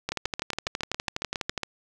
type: two click trains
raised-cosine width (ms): 0.2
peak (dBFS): -12 / -11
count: 12 / 19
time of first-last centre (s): 0.12-1.633 / 0.09-1.578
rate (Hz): 7.27 / 12.1
effects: none